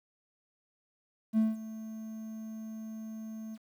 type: tone with ADSR envelope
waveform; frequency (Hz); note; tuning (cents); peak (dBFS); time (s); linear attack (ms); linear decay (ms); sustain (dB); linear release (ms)
triangle; 220; A3; 0; -19; 1.33-3.58; 48; 180; -18; 42
effects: tanh soft clip ceiling -17 dBFS + 10-bit